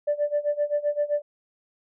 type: tone with tremolo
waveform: sine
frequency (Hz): 587.3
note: D5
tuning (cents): 0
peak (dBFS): -18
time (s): 0.07-1.22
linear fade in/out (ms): 10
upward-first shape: sine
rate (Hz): 7.7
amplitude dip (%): 90
effects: tanh soft clip ceiling -16 dBFS